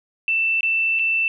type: tone with dropouts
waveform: sine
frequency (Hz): 2666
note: E7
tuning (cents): +19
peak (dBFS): -17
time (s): 0.28-1.28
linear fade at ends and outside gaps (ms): 1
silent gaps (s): 0.608-0.631 / 0.99-0.994
effects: none